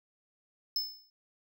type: tone with exponential decay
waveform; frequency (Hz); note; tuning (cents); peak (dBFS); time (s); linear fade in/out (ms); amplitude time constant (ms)
square; 5240; E8; -11; -27; 0.76-1.1; 2; 72
effects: none